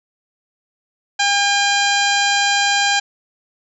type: harmonic tone with a mistuned harmonic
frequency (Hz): 806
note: G5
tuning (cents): +48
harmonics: 1 / 2 / 3 / 4 / 5 / 6 / 7 / 8 / 9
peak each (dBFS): -19 / -19 / -23 / -22 / -24 / -26 / -30 / -31 / -26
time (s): 1.19-3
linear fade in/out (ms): 10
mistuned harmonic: 4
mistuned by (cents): -27
effects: none